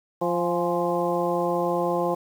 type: harmonic tone with a mistuned harmonic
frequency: 174.4 Hz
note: F3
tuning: 2 cents flat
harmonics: 1 / 2 / 3 / 4 / 5 / 6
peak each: -31 / -27 / -26 / -30 / -30 / -31 dBFS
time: 0.21-2.15 s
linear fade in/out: 10 ms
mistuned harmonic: 5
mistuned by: -60 cents
effects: 8-bit